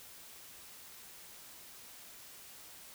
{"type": "silence", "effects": ["white hiss -53 dBFS RMS until 2.94 s"]}